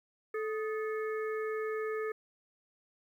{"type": "harmonic tone with a mistuned harmonic", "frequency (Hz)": 435.9, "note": "A4", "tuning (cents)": -16, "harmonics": [1, 3, 4, 5], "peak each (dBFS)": [-33, -42, -44, -48], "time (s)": [0.34, 2.12], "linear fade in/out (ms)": 5, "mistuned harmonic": 3, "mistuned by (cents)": -76, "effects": ["11-bit"]}